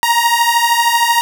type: beating tone pair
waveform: sawtooth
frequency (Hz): 932.3 / 945.3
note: A#5 / A#5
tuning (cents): 0 / +24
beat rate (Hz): 13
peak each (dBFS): -10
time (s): 0.03-1.21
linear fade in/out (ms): 0
effects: none